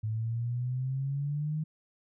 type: exponential sweep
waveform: sine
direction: up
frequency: 107.7 to 156.7 Hz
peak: -29 dBFS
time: 0.03-1.64 s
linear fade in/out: 10 ms
effects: none